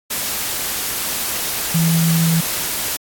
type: tone in noise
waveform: sine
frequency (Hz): 164.81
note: E3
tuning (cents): 0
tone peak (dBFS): -13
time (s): 1.74-2.41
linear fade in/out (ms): 10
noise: white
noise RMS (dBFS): -22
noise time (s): 0.1-2.97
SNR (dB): +6
effects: AAC 64 kbps